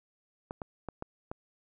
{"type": "clicks", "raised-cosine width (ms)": 1, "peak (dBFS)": -23, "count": 5, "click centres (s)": [0.509, 0.618, 0.887, 1.024, 1.315], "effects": []}